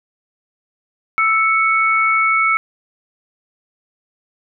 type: tone pair together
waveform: sine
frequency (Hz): 1318.2 / 2217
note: E6 / C#7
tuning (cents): 0 / 0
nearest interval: major sixth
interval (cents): 900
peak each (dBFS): -15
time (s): 1.18-2.57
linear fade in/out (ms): 0
effects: none